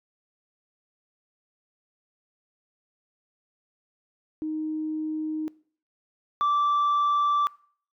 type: tone pair in turn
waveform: sine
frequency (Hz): 311.1 / 1166.8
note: D#4 / D6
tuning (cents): 0 / -12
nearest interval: octave + major seventh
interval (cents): 2288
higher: second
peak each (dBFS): -27 / -18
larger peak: second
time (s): 4.42-5.48 / 6.41-7.47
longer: neither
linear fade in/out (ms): 0
effects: noise-tail reverb RT60 0.5 s tail -23 dB re dry + tanh soft clip ceiling -19 dBFS